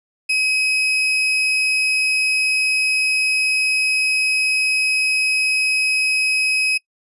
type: tone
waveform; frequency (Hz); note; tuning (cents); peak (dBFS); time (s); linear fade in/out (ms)
35% pulse; 2541; D#7; +36; -14; 0.29-6.78; 10
effects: noise-tail reverb RT60 0.1 s tail -24 dB re dry + resampled to 24000 Hz